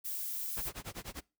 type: noise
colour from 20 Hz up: violet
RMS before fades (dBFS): -38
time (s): 0.04-0.7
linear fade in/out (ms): 20
type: noise with tremolo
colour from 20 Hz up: pink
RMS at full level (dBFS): -41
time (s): 0.56-1.21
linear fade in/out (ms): 20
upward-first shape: sine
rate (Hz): 10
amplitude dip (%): 100
effects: noise-tail reverb RT60 0.3 s tail -25 dB re dry